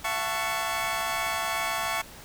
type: chord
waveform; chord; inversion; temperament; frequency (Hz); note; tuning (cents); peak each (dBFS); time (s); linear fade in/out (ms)
20% pulse; F# minor seventh; third; equal with one note detuned; 672.7 / 740 / 880 / 1108.7; E5 / F#5 / A5 / C#6; +35 / 0 / 0 / 0; -28 / -31 / -28 / -26; 0.04-2.02; 10
effects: pink hiss -46 dBFS RMS until 2.24 s